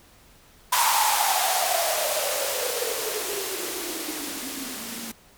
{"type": "noise with band-pass filter sweep", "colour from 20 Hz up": "violet", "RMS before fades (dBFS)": -26, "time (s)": [0.72, 5.12], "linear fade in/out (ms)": 10, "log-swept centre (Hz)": [970, 220], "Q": 9.7, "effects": ["pink hiss -54 dBFS RMS until 5.37 s"]}